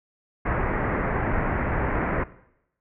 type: low-pass noise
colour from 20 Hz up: pink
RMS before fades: -25 dBFS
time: 0.45-2.24 s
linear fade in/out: 10 ms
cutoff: 2100 Hz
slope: 48 dB/octave
effects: noise-tail reverb RT60 0.8 s tail -18 dB re dry